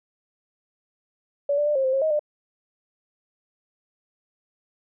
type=tone with pitch steps; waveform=sine; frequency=570 / 588 / 595 / 535 / 522 / 539 / 629 / 598 Hz; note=C#5 / D5 / D5 / C5 / C5 / C#5 / D#5 / D5; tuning=+48 / +2 / +22 / +38 / -4 / -49 / +19 / +31 cents; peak=-19 dBFS; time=1.49-2.194 s; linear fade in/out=5 ms; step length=88 ms; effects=none